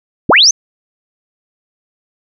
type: linear sweep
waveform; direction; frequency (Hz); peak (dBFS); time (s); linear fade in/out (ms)
sine; up; 73.42 to 6410; -4; 0.29-0.51; 5
effects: none